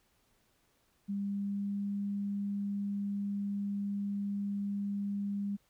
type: tone with pitch glide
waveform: sine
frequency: 200.1 to 201.3 Hz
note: G3 to G3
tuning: +36 to +46 cents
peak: -32 dBFS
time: 1.08-5.57 s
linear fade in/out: 20 ms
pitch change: +10 cents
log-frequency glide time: 1.28-1.88 s
effects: pink hiss -72 dBFS RMS until 5.69 s